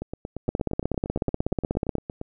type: two click trains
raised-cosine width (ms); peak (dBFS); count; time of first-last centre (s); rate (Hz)
2; -18 / -10; 20 / 25; 0.02-2.214 / 0.49-1.953; 8.66 / 16.4
effects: none